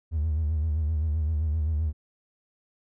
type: tone with vibrato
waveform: triangle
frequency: 77.78 Hz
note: D#2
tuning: in tune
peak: -20 dBFS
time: 0.11-1.93 s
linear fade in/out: 50 ms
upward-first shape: sine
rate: 7.7 Hz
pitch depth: 83 cents each way
effects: tanh soft clip ceiling -19 dBFS